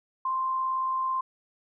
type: tone with amplitude modulation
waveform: sine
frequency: 1046.5 Hz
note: C6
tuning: in tune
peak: -24 dBFS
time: 0.25-1.21 s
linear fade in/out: 5 ms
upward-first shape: sine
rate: 58.2 Hz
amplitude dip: 25%
effects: none